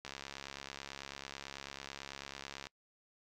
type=click train; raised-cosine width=0.2 ms; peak=-26 dBFS; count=182; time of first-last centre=0.05-2.669 s; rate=69.1 Hz; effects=noise-tail reverb RT60 0.1 s tail -25 dB re dry